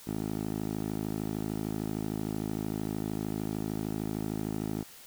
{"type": "tone with band-pass filter", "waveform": "10% pulse", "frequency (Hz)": 53.2, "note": "G#1", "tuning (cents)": 42, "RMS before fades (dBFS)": -34, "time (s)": [0.07, 4.83], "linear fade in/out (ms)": 5, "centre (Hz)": 290, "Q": 0.88, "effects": ["white hiss -51 dBFS RMS until 5.06 s"]}